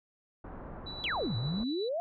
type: low-pass noise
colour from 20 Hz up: pink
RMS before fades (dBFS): -44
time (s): 0.44-1.64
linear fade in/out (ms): 5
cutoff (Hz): 1300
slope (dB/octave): 24
type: tone with tremolo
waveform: sine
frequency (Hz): 3951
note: B7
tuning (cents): 0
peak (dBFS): -39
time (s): 0.86-1.89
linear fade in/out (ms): 10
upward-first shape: triangle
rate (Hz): 8.6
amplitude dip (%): 40
type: exponential two-way sweep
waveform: sine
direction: down then up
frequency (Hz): 3475 to 105.6 to 705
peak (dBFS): -30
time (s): 1.04-2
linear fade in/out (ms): 0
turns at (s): 1.36
effects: none

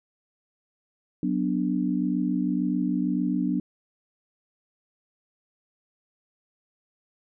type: chord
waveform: sine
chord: B minor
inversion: second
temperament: equal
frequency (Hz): 185 / 246.9 / 293.7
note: F#3 / B3 / D4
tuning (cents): 0 / 0 / 0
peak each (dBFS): -27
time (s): 1.23-3.6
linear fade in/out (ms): 2
effects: none

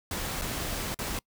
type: noise with dropouts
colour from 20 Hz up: pink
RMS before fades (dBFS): -33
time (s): 0.11-1.19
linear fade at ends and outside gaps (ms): 2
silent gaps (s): 0.414-0.419 / 0.944-0.989
effects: noise-tail reverb RT60 0.1 s tail -26 dB re dry

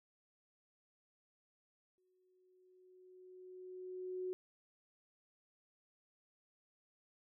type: tone with exponential growth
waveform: sine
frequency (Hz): 368.2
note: F#4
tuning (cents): -8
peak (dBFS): -37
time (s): 1.98-4.33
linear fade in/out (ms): 0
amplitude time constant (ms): 510
effects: none

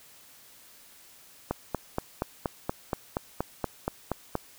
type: click train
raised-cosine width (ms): 1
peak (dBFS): -13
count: 13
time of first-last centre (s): 1.51-4.354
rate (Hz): 4.22
effects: white hiss -54 dBFS RMS until 4.58 s

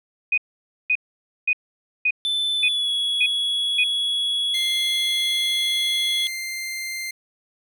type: tone bursts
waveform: sine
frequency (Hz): 2489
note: D#7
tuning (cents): 0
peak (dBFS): -16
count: 7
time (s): 0.32-3.839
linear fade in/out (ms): 5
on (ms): 57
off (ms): 520
type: tone with pitch glide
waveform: triangle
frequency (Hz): 3520 to 3361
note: A7 to G#7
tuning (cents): 0 to +20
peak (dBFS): -19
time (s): 2.25-6.27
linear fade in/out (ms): 0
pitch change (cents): -80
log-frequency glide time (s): 2.56-2.9
type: tone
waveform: sawtooth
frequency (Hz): 2093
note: C7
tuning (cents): 0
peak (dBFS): -24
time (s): 4.54-7.11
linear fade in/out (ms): 5
effects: none

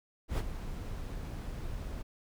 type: noise with ADSR envelope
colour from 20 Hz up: brown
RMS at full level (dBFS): -28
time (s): 0.28-2.03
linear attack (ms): 100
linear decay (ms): 46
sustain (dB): -11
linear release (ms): 18
effects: none

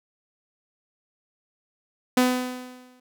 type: tone with exponential decay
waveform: sawtooth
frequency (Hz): 251.6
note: B3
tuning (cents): +32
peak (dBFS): -11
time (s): 2.17-3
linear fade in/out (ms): 5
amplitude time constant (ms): 180
effects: none

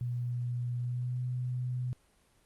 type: tone with pitch glide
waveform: sine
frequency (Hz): 121.9 to 125.11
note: B2 to B2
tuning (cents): -22 to +23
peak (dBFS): -31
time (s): 0.01-1.93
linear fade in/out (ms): 0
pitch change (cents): +45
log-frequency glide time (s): 0.79-1.19
effects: pink hiss -67 dBFS RMS until 2.45 s + Opus 32 kbps

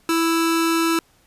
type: tone pair together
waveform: sawtooth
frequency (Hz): 330.2 / 660.4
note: E4 / E5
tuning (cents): +3 / +3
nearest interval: octave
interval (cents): 1200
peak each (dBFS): -13 / -19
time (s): 0.09-0.99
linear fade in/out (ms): 2
effects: pink hiss -58 dBFS RMS until 1.26 s + resampled to 32000 Hz

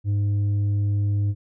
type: tone with tanh clipping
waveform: sine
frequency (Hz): 101.8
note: G#2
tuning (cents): -34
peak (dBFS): -20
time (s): 0.04-1.35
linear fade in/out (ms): 50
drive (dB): 4
effects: none

